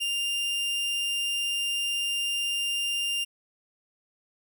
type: tone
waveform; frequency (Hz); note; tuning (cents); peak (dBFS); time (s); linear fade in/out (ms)
40% pulse; 2798; F7; +3; -25; 0-3.25; 20
effects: none